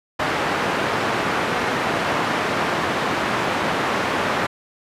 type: band-pass noise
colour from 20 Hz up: white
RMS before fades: -22 dBFS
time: 0.19-4.47 s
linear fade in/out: 10 ms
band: 120 to 1500 Hz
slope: 12 dB/octave
effects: resampled to 32000 Hz